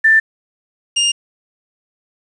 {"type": "tone pair in turn", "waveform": ["sine", "sawtooth"], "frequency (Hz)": [1776, 2819], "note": ["A6", "F7"], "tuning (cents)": [16, 16], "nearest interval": "minor sixth", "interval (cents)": 800, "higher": "second", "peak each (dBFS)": [-7, -9], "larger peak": "first", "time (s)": [[0.04, 0.2], [0.96, 1.12]], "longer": "neither", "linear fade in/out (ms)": 10, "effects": ["resampled to 22050 Hz", "7-bit"]}